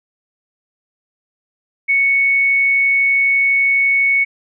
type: tone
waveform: sine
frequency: 2217 Hz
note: C#7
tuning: in tune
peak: -11 dBFS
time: 1.88-4.25 s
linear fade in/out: 20 ms
effects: none